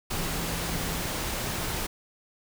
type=tone in noise; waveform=sine; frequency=166.9 Hz; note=E3; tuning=22 cents sharp; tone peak=-36 dBFS; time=0.18-1.01 s; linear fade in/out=10 ms; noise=pink; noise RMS=-31 dBFS; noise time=0.1-1.87 s; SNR=-8 dB; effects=none